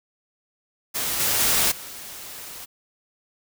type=noise with level steps; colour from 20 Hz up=white; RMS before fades=-26 / -22 / -20 / -38 dBFS; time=0.94-2.66 s; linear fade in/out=20 ms; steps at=1.19 / 1.39 / 1.71 s; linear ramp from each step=10 ms; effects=none